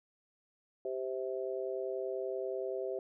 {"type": "harmonic tone", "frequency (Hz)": 130.4, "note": "C3", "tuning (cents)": -5, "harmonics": [3, 4, 5], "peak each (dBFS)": [-37, -39, -41], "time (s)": [0.85, 2.99], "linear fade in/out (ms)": 2, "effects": []}